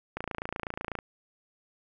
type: click train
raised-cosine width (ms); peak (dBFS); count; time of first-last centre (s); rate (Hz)
0.5; -18; 24; 0.17-0.989; 28.1
effects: none